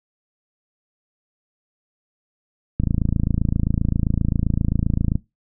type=click train; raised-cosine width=5 ms; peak=-7 dBFS; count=66; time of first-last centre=2.8-5.155 s; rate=27.6 Hz; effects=noise-tail reverb RT60 0.2 s tail -20 dB re dry